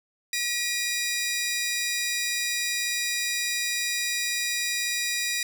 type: tone pair together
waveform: 15% pulse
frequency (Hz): 1923.5 / 2434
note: B6 / D#7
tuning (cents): -46 / -39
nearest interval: major third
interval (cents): 407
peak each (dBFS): -22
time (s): 0.33-5.43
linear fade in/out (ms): 2
effects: none